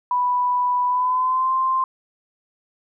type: tone with pitch glide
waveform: sine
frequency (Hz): 987.8 to 1046.5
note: B5 to C6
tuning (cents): 0 to 0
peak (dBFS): -17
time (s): 0.11-1.84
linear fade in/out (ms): 2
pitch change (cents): +100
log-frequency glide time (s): 0.87-1.52
effects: none